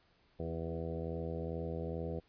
harmonic tone with a mistuned harmonic, 82.4 Hz, E2, in tune, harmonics 1 / 2 / 3 / 4 / 5 / 6 / 7 / 8 / 9, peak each -42 / -42 / -48 / -47 / -45 / -43 / -52 / -50 / -55 dBFS, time 0.39-2.2 s, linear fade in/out 10 ms, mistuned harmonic 4, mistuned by +23 cents, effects pink hiss -70 dBFS RMS until 2.28 s + resampled to 11025 Hz

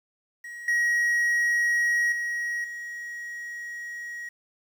triangle tone with level steps, 1899 Hz, A#6, 32 cents sharp, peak -35 / -19 / -25 / -32 dBFS, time 0.44-4.29 s, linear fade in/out 5 ms, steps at 0.68 / 2.12 / 2.64 s, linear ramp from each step 2 ms, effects 9-bit

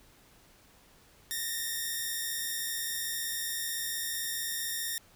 5% pulse tone pair together, 1789.1 / 1864.7 Hz, A6 / A#6, +28 / 0 cents, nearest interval minor second, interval 72 cents, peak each -25 / -24 dBFS, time 1.31-4.98 s, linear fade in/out 0 ms, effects pink hiss -60 dBFS RMS until 5.15 s

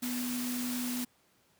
sine tone in noise, 246.9 Hz, B3, in tune, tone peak -33 dBFS, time 0.02-1.05 s, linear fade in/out 10 ms, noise white, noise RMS -39 dBFS, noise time 0.02-1.05 s, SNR +3 dB, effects pink hiss -68 dBFS RMS until 1.59 s + high-pass 100 Hz 12 dB/octave

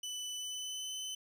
25% pulse tone with pitch glide, 2990 to 3033 Hz, F#7 to F#7, +17 to +42 cents, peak -35 dBFS, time 0.03-1.15 s, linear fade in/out 5 ms, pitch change +25 cents, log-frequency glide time 0.34-0.92 s, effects none

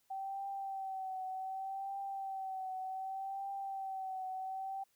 sine tone with vibrato, 770 Hz, G5, 31 cents flat, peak -38 dBFS, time 0.1-4.84 s, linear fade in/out 10 ms, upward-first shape triangle, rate 0.66 Hz, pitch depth 45 cents each way, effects white hiss -75 dBFS RMS until 4.95 s

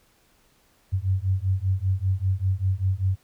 sine beating tone pair, 92.5 / 97.6 Hz, F#2 / G2, 0 / -7 cents, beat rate 5.1 Hz, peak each -24 dBFS, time 0.92-3.16 s, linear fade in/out 20 ms, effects pink hiss -62 dBFS RMS until 3.23 s

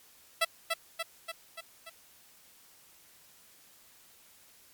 10% pulse tone with echo, 662 Hz, E5, 7 cents sharp, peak -15 dBFS, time 0.41-0.45 s, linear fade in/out 10 ms, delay 290 ms, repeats 5, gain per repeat -4 dB, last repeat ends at 1.9 s, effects white hiss -59 dBFS RMS until 4.73 s + MP3 96 kbps

